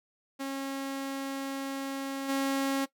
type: tone with level steps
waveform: sawtooth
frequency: 272.5 Hz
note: C#4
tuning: 29 cents flat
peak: -29 / -23 dBFS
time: 0.39-2.86 s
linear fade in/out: 20 ms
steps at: 2.28 s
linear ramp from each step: 20 ms
effects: noise-tail reverb RT60 0.1 s tail -18 dB re dry